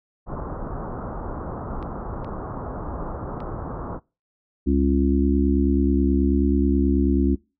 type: low-pass noise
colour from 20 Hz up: pink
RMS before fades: -31 dBFS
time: 0.26-4 s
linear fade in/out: 50 ms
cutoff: 1300 Hz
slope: 48 dB/octave
type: clicks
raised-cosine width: 0.3 ms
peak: -28 dBFS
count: 3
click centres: 1.827 / 2.246 / 3.404 s
type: harmonic tone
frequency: 69.3 Hz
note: C#2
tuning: in tune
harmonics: 1 / 3 / 4 / 5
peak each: -21 / -23 / -21 / -25 dBFS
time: 4.66-7.36 s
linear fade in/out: 20 ms
effects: noise-tail reverb RT60 0.3 s tail -24 dB re dry